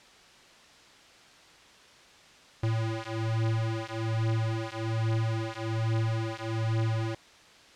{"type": "beating tone pair", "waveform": "square", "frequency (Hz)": [111.5, 112.7], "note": ["A2", "A2"], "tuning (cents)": [23, 42], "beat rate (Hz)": 1.2, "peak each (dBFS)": [-31, -31], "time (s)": [2.63, 7.15], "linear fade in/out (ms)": 5, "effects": ["white hiss -54 dBFS RMS until 7.75 s", "low-pass 5000 Hz 12 dB/octave"]}